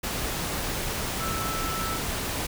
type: tone in noise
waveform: sine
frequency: 1318.5 Hz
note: E6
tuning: in tune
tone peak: -32 dBFS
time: 1.2-1.98 s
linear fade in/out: 10 ms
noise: pink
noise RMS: -30 dBFS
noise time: 0.03-2.47 s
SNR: -5 dB
effects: none